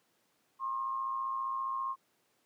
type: tone with amplitude modulation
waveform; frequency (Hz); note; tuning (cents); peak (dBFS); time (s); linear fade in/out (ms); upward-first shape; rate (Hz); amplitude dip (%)
sine; 1071; C6; +40; -30; 0.59-1.96; 50; sine; 115; 50
effects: pink hiss -73 dBFS RMS until 2.45 s + high-pass 200 Hz 12 dB/octave